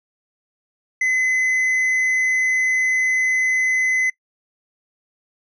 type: tone with tanh clipping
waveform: sine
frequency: 2032 Hz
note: B6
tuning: 49 cents sharp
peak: -17 dBFS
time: 1.01-4.1 s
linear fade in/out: 5 ms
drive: 5 dB
effects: noise-tail reverb RT60 0.1 s tail -22 dB re dry